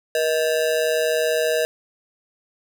square ring-modulated tone, 554.4 Hz, C#5, in tune, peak -16 dBFS, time 0.15-1.65 s, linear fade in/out 0 ms, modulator 75.9 Hz, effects none

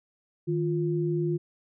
sine tone pair together, 155.55 / 349.2 Hz, D#3 / F4, 0 / 0 cents, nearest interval octave + major second, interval 1400 cents, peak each -27 dBFS, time 0.47-1.38 s, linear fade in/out 20 ms, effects none

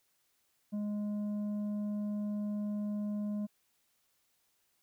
sine tone with tanh clipping, 207.7 Hz, G#3, in tune, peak -34 dBFS, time 0.72-3.47 s, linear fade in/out 20 ms, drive 6 dB, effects white hiss -75 dBFS RMS until 4.82 s

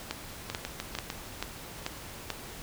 two click trains, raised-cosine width 0.2 ms, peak -14 / -16 dBFS, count 6 / 5, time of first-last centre 0.11-2.303 / 0.5-1.102 s, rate 2.28 / 6.65 Hz, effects pink hiss -44 dBFS RMS until 2.62 s

